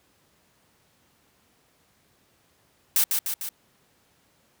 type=noise with echo; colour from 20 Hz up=blue; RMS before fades=-20 dBFS; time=2.96-3.04 s; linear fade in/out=2 ms; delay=150 ms; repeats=3; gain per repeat=-4 dB; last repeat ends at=3.49 s; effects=pink hiss -64 dBFS RMS until 4.6 s + high-pass 80 Hz 12 dB/octave